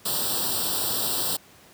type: noise with comb filter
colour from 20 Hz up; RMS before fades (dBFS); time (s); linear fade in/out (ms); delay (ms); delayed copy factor
white; -26; 0.05-1.37; 10; 0.23; +0.95
effects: pink hiss -52 dBFS RMS until 1.73 s + high-pass 100 Hz 12 dB/octave